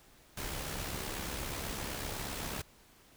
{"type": "noise with amplitude modulation", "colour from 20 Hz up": "pink", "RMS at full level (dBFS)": -37, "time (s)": [0.37, 2.62], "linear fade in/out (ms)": 5, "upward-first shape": "sine", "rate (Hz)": 68, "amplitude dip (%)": 45, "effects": ["pink hiss -61 dBFS RMS until 3.16 s"]}